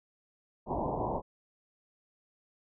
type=low-pass noise; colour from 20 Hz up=white; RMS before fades=-33 dBFS; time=0.66-1.22 s; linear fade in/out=50 ms; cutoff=1000 Hz; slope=96 dB/octave; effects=none